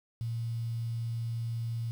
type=tone with quantisation; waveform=sine; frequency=115.7 Hz; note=A#2; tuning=13 cents flat; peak=-31 dBFS; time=0.21-1.91 s; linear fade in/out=0 ms; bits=9; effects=none